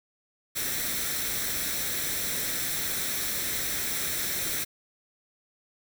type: noise with comb filter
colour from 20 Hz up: white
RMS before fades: -30 dBFS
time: 0.55-4.65 s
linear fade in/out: 20 ms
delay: 0.52 ms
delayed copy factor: +0.55
effects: none